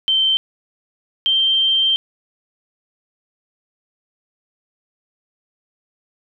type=tone pair in turn; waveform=sine; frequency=3112 / 3143 Hz; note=G7 / G7; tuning=-13 / +4 cents; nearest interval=unison; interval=17 cents; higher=second; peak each=-13 dBFS; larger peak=neither; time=0.08-0.37 / 1.26-1.96 s; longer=second; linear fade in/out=0 ms; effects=none